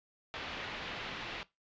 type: low-pass noise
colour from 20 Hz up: white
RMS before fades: -42 dBFS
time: 0.34-1.43 s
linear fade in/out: 0 ms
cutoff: 3400 Hz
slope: 24 dB/octave
effects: noise-tail reverb RT60 0.2 s tail -19 dB re dry + resampled to 16000 Hz